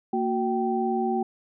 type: tone cluster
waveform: sine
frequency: 230.7 / 367.5 / 777 Hz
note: A#3 / F#4 / G5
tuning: -18 / -12 / -16 cents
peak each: -27 dBFS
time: 0.13-1.23 s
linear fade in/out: 5 ms
effects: none